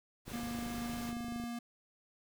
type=noise; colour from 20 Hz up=pink; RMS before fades=-47 dBFS; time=0.25-1.14 s; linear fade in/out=50 ms
type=click train; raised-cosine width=3 ms; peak=-34 dBFS; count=31; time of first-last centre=0.28-1.438 s; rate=25.9 Hz
type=tone; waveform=square; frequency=236.8 Hz; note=A#3; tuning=27 cents sharp; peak=-39 dBFS; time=0.33-1.59 s; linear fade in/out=5 ms
effects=none